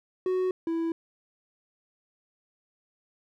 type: tone pair in turn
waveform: triangle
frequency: 370 / 330.2 Hz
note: F#4 / E4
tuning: 0 / +3 cents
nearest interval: major second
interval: 197 cents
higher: first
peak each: -22 / -24 dBFS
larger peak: first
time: 0.26-0.51 / 0.67-0.92 s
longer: neither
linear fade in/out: 2 ms
effects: none